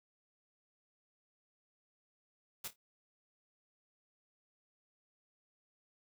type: noise with echo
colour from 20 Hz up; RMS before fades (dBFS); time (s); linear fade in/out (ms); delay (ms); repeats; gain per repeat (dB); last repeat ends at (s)
white; -42; 2.64-2.68; 5; 27; 3; -12; 2.761
effects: none